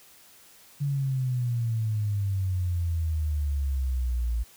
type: exponential sweep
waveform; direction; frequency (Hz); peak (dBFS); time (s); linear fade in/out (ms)
sine; down; 144.3 to 56.3; -24; 0.8-4.44; 20
effects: white hiss -54 dBFS RMS until 4.56 s